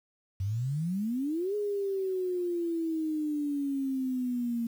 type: exponential two-way sweep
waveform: sine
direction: up then down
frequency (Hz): 92.5 to 418.8 to 230.5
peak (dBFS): -28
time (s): 0.4-4.67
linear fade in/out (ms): 5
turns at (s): 1.55
effects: 9-bit